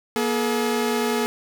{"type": "tone pair together", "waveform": "sawtooth", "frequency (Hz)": [238.7, 426.9], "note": ["A#3", "G#4"], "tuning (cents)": [41, 48], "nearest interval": "minor seventh", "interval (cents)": 1007, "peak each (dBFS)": [-20, -19], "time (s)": [0.16, 1.26], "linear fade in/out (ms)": 0, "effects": []}